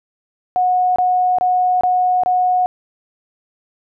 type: tone bursts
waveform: sine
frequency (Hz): 730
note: F#5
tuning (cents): -24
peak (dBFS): -12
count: 5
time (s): 0.56-2.66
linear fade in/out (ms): 0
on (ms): 400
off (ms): 25
effects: none